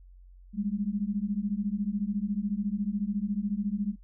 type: beating tone pair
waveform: sine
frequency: 196.9 / 210.9 Hz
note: G3 / G#3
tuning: +8 / +27 cents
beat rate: 14 Hz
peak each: -31 / -30 dBFS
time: 0.53-3.96 s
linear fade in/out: 50 ms
effects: noise-tail reverb RT60 0.1 s tail -20 dB re dry + added 45 Hz sine -49 dBFS peak until 4.03 s